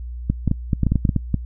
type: clicks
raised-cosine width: 5 ms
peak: -5 dBFS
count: 12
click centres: 0.3 / 0.477 / 0.514 / 0.732 / 0.833 / 0.867 / 0.92 / 0.957 / 1.052 / 1.092 / 1.163 / 1.343 s
effects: noise-tail reverb RT60 0.1 s tail -25 dB re dry + added 60 Hz sine -28 dBFS peak until 1.45 s